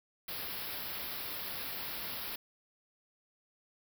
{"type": "band-stop noise", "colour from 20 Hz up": "white", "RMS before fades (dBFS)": -40, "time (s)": [0.28, 2.36], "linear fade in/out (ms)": 5, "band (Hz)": [5300, 11000], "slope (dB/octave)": 96, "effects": []}